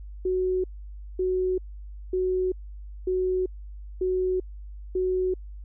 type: tone bursts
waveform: sine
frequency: 370 Hz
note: F#4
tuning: in tune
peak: -22 dBFS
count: 6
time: 0.25-5.34 s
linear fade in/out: 5 ms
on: 390 ms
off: 550 ms
effects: added 50 Hz sine -37 dBFS peak until 5.64 s